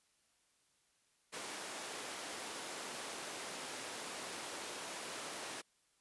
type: high-pass noise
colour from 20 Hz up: pink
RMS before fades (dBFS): -45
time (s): 1.32-5.62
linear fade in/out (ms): 20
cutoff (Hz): 360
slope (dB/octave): 12
effects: white hiss -75 dBFS RMS until 6 s + resampled to 24000 Hz